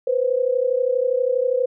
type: tone pair together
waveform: sine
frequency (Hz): 490.9 / 523.3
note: B4 / C5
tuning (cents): -10 / 0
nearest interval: minor second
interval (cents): 110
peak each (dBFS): -20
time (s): 0.07-1.66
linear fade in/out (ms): 5
effects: none